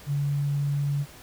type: tone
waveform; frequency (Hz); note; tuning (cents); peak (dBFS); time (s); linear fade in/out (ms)
sine; 142.7; D3; -49; -23; 0.06-1.06; 50
effects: pink hiss -48 dBFS RMS until 1.22 s